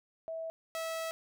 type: tone pair in turn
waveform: sine / sawtooth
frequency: 651 / 651 Hz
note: E5 / E5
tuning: -22 / -22 cents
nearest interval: unison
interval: 0 cents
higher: neither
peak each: -36 / -31 dBFS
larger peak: second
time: 0.28-0.5 / 0.75-1.11 s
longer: second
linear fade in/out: 0 ms
effects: none